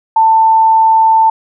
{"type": "tone", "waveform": "sine", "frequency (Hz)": 890, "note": "A5", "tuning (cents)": 20, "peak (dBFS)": -5, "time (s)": [0.16, 1.3], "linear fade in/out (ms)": 5, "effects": []}